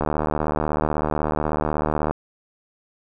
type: click train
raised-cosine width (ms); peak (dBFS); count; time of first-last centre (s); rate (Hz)
1; -8; 161; 0.01-2.11; 76.2
effects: none